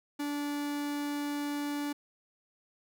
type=tone; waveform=45% pulse; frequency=290.2 Hz; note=D4; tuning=21 cents flat; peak=-32 dBFS; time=0.19-1.93 s; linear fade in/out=10 ms; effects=none